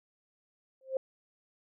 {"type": "tone with exponential growth", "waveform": "sine", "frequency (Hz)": 528, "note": "C5", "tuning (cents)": 16, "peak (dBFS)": -24, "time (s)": [0.81, 0.97], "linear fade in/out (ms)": 2, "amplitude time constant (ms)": 33, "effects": []}